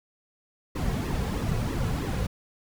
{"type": "noise with flanger", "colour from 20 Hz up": "brown", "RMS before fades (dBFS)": -28, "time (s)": [0.75, 2.27], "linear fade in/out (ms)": 10, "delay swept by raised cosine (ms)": [1.3, 3.4], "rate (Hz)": 3.1, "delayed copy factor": -0.65, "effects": []}